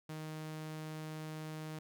sawtooth tone, 156 Hz, D#3, 5 cents sharp, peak -38 dBFS, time 0.09-1.79 s, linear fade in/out 5 ms, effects none

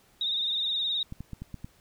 sine tone with vibrato, 3707 Hz, A#7, 10 cents flat, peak -26 dBFS, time 0.21-1.03 s, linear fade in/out 2 ms, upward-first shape sine, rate 19 Hz, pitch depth 57 cents each way
clicks, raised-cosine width 5 ms, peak -25 dBFS, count 6, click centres 1.124 / 1.206 / 1.333 / 1.42 / 1.543 / 1.645 s
effects pink hiss -62 dBFS RMS until 1.8 s

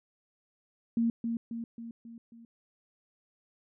sine tone with echo, 231.3 Hz, A#3, 13 cents flat, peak -24 dBFS, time 0.97-1.1 s, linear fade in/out 2 ms, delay 270 ms, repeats 5, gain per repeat -5 dB, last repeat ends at 2.45 s, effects none

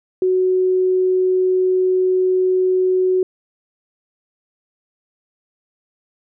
sine tone, 370.6 Hz, F#4, 3 cents sharp, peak -13 dBFS, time 0.22-3.23 s, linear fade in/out 2 ms, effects none

